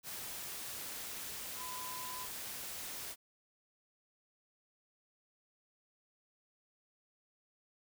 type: tone in noise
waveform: sine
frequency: 1007 Hz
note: B5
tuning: 33 cents sharp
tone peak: -45 dBFS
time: 1.56-2.28 s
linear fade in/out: 50 ms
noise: white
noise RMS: -44 dBFS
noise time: 0.03-3.16 s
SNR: -4 dB
effects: none